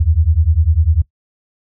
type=beating tone pair; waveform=sine; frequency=75.1 / 85.1 Hz; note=D2 / F2; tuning=+39 / -44 cents; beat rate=10 Hz; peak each=-13 dBFS; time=0-1.02 s; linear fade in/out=10 ms; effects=noise-tail reverb RT60 0.1 s tail -19 dB re dry

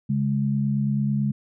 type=tone pair together; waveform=sine; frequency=138.59 / 207.7 Hz; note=C#3 / G#3; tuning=0 / 0 cents; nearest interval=perfect fifth; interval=700 cents; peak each=-23 dBFS; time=0.09-1.32 s; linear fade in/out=10 ms; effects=none

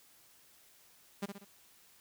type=tone with echo; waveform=sawtooth; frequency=200 Hz; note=G3; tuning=35 cents sharp; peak=-30 dBFS; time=1.22-1.26 s; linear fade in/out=10 ms; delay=63 ms; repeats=3; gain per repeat=-6 dB; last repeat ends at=1.449 s; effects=white hiss -63 dBFS RMS until 2 s

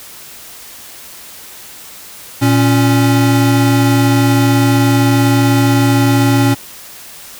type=tone pair together; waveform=square; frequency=116.55 / 277.2 Hz; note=A#2 / C#4; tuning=0 / 0 cents; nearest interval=octave + minor third; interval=1500 cents; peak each=-12 dBFS; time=2.41-6.55 s; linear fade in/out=20 ms; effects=white hiss -34 dBFS RMS until 7.39 s

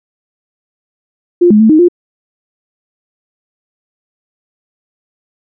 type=tone with pitch steps; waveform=sine; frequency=350.8 / 211.5 / 220.5 / 310.8 / 351.7 Hz; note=F4 / G#3 / A3 / D#4 / F4; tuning=+8 / +32 / +4 / -2 / +12 cents; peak=-3 dBFS; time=1.41-1.885 s; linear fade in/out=10 ms; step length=95 ms; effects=none

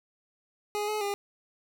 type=tone with pitch steps; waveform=25% pulse; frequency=415.9 / 425.6 / 404.2 Hz; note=G#4 / G#4 / G#4; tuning=+2 / +42 / -47 cents; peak=-25 dBFS; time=0.75-1.14 s; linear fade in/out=0 ms; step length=130 ms; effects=none

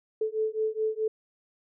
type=beating tone pair; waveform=sine; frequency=434.1 / 438.8 Hz; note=A4 / A4; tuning=-23 / -5 cents; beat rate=4.7 Hz; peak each=-29 dBFS; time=0.21-1.08 s; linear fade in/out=5 ms; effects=none

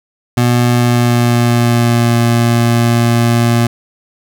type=tone with pitch glide; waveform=25% pulse; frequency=121.3 to 117.85 Hz; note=B2 to A#2; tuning=-31 to +19 cents; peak=-5 dBFS; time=0.37-3.67 s; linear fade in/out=5 ms; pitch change=-50 cents; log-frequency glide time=0.72-2.14 s; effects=none

